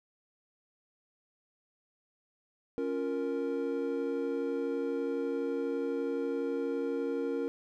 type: chord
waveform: triangle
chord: Bb minor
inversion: first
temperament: equal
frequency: 277.2 / 349.2 / 466.2 Hz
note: Db4 / F4 / Bb4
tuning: 0 / 0 / 0 cents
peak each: -33 / -36 / -31 dBFS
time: 2.78-7.48 s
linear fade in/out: 0 ms
effects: none